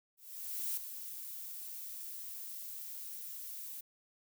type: noise with ADSR envelope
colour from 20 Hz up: violet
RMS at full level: -36 dBFS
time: 0.17-3.81 s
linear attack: 600 ms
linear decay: 7 ms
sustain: -9 dB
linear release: 7 ms
effects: none